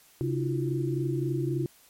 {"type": "tone cluster", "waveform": "sine", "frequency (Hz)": [134.6, 306.7, 338.3, 361.9], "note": ["C3", "D#4", "E4", "F#4"], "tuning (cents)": [49, -25, 45, -38], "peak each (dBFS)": [-28, -36, -31, -35], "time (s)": [0.21, 1.66], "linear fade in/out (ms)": 0, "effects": ["white hiss -58 dBFS RMS until 1.89 s", "MP3 64 kbps"]}